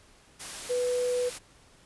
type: tone in noise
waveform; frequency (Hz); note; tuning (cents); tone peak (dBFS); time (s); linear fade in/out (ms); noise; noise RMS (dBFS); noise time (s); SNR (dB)
sine; 493.9; B4; 0; -25; 0.69-1.3; 20; white; -39; 0.39-1.39; +11
effects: pink hiss -58 dBFS RMS until 1.85 s + resampled to 24000 Hz